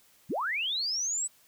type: linear sweep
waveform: sine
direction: up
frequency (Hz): 98 to 8060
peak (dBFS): -28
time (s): 0.29-1.28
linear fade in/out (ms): 20
effects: white hiss -62 dBFS RMS until 1.47 s